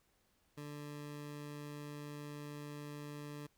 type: tone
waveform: 20% pulse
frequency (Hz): 146.83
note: D3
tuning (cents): 0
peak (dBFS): -40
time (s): 0.57-3.47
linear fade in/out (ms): 10
effects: pink hiss -75 dBFS RMS until 3.57 s